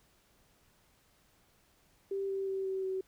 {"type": "tone with pitch steps", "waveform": "sine", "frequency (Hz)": [392, 388.6, 385.3, 381.9, 378.6], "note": ["G4", "G4", "G4", "G4", "F#4"], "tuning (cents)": [0, -15, -30, -45, 40], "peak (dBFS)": -32, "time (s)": [2.11, 3.01], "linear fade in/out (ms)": 5, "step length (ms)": 180, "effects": ["pink hiss -68 dBFS RMS until 3.07 s"]}